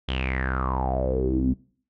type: tone with low-pass filter sweep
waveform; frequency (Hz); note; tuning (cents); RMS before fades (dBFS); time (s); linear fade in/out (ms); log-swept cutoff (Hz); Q
sawtooth; 64.9; C2; -13; -25; 0.08-1.54; 10; 3300 to 230; 9.8
effects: noise-tail reverb RT60 0.5 s tail -22 dB re dry